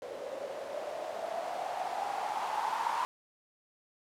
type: noise with low-pass filter sweep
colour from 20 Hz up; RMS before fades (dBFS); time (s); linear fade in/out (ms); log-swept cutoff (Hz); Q
violet; -36; 0.02-3.05; 0; 510 to 970; 8.3
effects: none